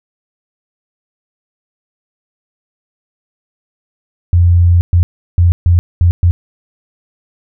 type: tone bursts at uneven times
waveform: sine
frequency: 87.1 Hz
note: F2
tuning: 4 cents flat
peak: -5 dBFS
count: 6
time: 4.33-4.81 / 4.93-5.03 / 5.38-5.52 / 5.66-5.79 / 6.01-6.11 / 6.23-6.31 s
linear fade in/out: 0 ms
effects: none